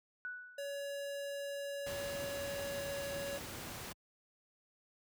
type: tone with exponential decay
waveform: sine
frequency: 1480 Hz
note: F#6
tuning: in tune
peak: -38 dBFS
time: 0.25-0.94 s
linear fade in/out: 0 ms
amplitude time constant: 150 ms
type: tone with pitch glide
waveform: square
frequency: 564 to 560.1 Hz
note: C#5 to C#5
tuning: +30 to +18 cents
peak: -40 dBFS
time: 0.58-3.38 s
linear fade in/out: 5 ms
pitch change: -12 cents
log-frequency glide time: 1.83-3.05 s
type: noise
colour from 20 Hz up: pink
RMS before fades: -45 dBFS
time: 1.86-3.93 s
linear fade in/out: 10 ms
effects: high-pass 60 Hz 12 dB/octave